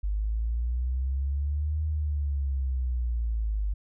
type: linear two-way sweep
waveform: sine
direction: up then down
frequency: 49.71 to 77.78 to 49.71 Hz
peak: -25 dBFS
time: 0.03-3.74 s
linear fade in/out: 10 ms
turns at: 1.84 s
effects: none